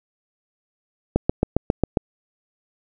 click train, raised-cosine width 2 ms, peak -3 dBFS, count 7, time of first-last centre 1.16-1.972 s, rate 7.39 Hz, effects none

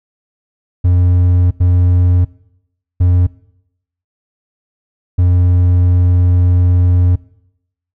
triangle tone bursts at uneven times, 89.2 Hz, F2, 37 cents sharp, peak -5 dBFS, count 4, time 0.84-1.51 / 1.6-2.25 / 3-3.27 / 5.18-7.16 s, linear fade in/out 10 ms, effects noise-tail reverb RT60 0.8 s tail -20 dB re dry

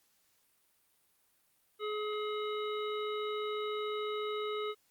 harmonic tone, 423 Hz, G#4, 32 cents sharp, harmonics 1 / 3 / 5 / 7 / 9, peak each -35 / -40 / -47 / -49 / -46 dBFS, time 1.79-4.75 s, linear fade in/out 50 ms, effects white hiss -72 dBFS RMS until 4.9 s + Opus 48 kbps

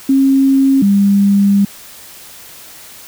sine tone pair in turn, 270.4 / 200 Hz, C#4 / G3, -43 / +35 cents, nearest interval perfect fourth, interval 522 cents, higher first, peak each -7 dBFS, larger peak neither, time 0.09-0.82 / 0.82-1.65 s, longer second, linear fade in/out 5 ms, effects white hiss -36 dBFS RMS until 3.07 s

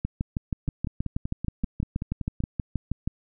two click trains, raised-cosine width 5 ms, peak -17 / -14 dBFS, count 10 / 20, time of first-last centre 0.68-2.404 / 0.05-3.075 s, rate 5.22 / 6.28 Hz, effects none

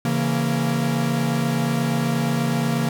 45% pulse chord, A# diminished, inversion first, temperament equal with one note detuned, 138.59 / 166.92 / 233.1 Hz, C#3 / E3 / A#3, 0 / +22 / 0 cents, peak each -24 / -25 / -23 dBFS, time 0.05-2.89 s, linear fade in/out 2 ms, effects none

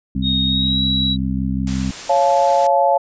harmonic tone, 65.41 Hz, C2, in tune, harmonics 1 / 2 / 3 / 4, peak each -24 / -25 / -21 / -24 dBFS, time 0.15-1.91 s, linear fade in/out 5 ms
sine tone with pitch glide, 3729 to 3890 Hz, A#7 to B7, 0 to -27 cents, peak -17 dBFS, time 0.22-1.17 s, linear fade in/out 50 ms, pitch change +73 cents, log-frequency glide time 0.46-0.82 s
white noise, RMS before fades -31 dBFS, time 1.67-2.67 s, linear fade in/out 2 ms
sine chord, Db augmented, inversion none, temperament just, 554.4 / 693 / 866.2 Hz, Db5 / F5 / A5, 0 / -14 / -27 cents, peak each -16 dBFS, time 2.09-2.98 s, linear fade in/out 10 ms
effects resampled to 16000 Hz

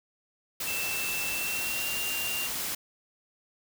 white noise, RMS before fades -33 dBFS, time 0.6-2.75 s, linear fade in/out 5 ms
sine tone with pitch glide, 2667 to 2780 Hz, E7 to F7, +20 to -9 cents, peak -32 dBFS, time 0.66-2.48 s, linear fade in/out 20 ms, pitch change +71 cents, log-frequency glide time 1.34-1.89 s
effects none

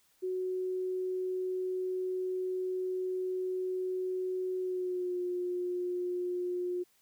sine tone with pitch glide, 370 to 357.8 Hz, F#4 to F4, 0 to +42 cents, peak -31 dBFS, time 0.22-6.84 s, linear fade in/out 20 ms, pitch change -58 cents, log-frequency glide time 4.6-5.19 s, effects white hiss -69 dBFS RMS until 7.01 s

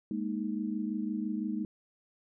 sine chord, Ab suspended second, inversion none, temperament just, 207.7 / 233.6 / 311.5 Hz, Ab3 / Bb3 / Eb4, 0 / +4 / +2 cents, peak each -34 / -36 / -36 dBFS, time 0.11-1.65 s, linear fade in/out 2 ms, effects none

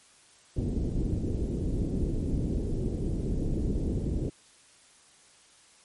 pink low-pass noise, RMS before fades -29 dBFS, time 0.56-4.3 s, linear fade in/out 10 ms, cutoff 390 Hz, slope 24 dB/octave, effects white hiss -58 dBFS RMS until 5.84 s + MP3 48 kbps

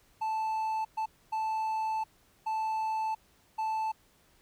triangle tone bursts at uneven times, 878 Hz, A5, 4 cents flat, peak -27 dBFS, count 5, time 0.21-0.85 / 0.97-1.06 / 1.32-2.04 / 2.46-3.15 / 3.58-3.92 s, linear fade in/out 10 ms, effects pink hiss -65 dBFS RMS until 4.41 s

